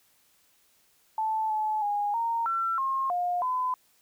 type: tone with pitch steps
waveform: sine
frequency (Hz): 876 / 861 / 822 / 924 / 1349 / 1071 / 711 / 1012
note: A5 / A5 / G#5 / A#5 / E6 / C6 / F5 / B5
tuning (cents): -8 / -38 / -18 / -16 / +40 / +40 / +31 / +42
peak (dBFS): -25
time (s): 1.18-3.74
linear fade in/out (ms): 2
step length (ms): 320
effects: white hiss -65 dBFS RMS until 4.01 s